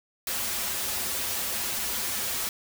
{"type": "noise with comb filter", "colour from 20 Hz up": "white", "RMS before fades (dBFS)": -30, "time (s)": [0.27, 2.49], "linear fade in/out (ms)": 2, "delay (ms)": 6.6, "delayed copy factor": -1, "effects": []}